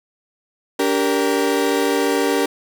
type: chord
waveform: 35% pulse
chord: G minor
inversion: second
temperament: equal with one note detuned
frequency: 286.8 / 392 / 466.2 Hz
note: D4 / G4 / Bb4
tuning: -41 / 0 / 0 cents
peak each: -19 / -19 / -19 dBFS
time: 0.79-2.46 s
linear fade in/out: 5 ms
effects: none